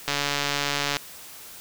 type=click train; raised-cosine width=0.2 ms; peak=-7 dBFS; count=128; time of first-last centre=0.08-0.968 s; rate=143 Hz; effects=white hiss -43 dBFS RMS until 1.6 s